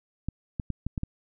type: clicks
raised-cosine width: 5 ms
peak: -17 dBFS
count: 6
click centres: 0.286 / 0.598 / 0.703 / 0.866 / 0.978 / 1.034 s
effects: none